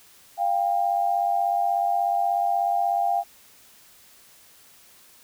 sine tone pair together, 698.5 / 795 Hz, F5 / G5, 0 / +24 cents, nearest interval major second, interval 224 cents, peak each -23 dBFS, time 0.37-3.24 s, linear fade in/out 50 ms, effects white hiss -53 dBFS RMS until 5.23 s

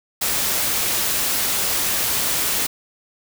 white noise, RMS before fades -21 dBFS, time 0.21-2.67 s, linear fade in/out 10 ms, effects none

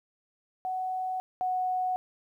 sine tone pair in turn, 745 / 738.1 Hz, F#5 / F#5, +12 / -4 cents, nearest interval unison, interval 16 cents, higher first, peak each -29 / -26 dBFS, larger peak second, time 0.65-1.2 / 1.41-1.96 s, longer neither, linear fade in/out 0 ms, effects 11-bit

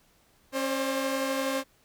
sawtooth tone cluster, 271.5 / 531 / 588 Hz, C#4 / C5 / D5, -36 / +25 / +2 cents, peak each -27 / -26 / -33 dBFS, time 0.52-1.64 s, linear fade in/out 50 ms, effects pink hiss -64 dBFS RMS until 1.84 s

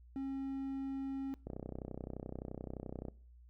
triangle tone, 270.5 Hz, C#4, 42 cents flat, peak -35 dBFS, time 0.16-1.34 s, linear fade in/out 0 ms
click train, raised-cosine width 2 ms, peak -29 dBFS, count 52, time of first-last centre 1.47-3.084 s, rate 31.6 Hz
effects noise-tail reverb RT60 0.5 s tail -23 dB re dry + added 60 Hz sine -56 dBFS peak until 3.49 s

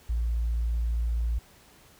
sine tone, 57.5 Hz, A#1, 23 cents flat, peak -23 dBFS, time 0.09-1.39 s, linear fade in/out 10 ms, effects tanh soft clip ceiling -21 dBFS + pink hiss -56 dBFS RMS until 1.99 s

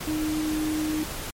sine tone in noise, 308.7 Hz, D#4, 14 cents flat, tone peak -24 dBFS, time 0.07-1.04 s, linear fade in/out 10 ms, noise pink, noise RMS -34 dBFS, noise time 0-1.31 s, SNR +7 dB, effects MP3 64 kbps

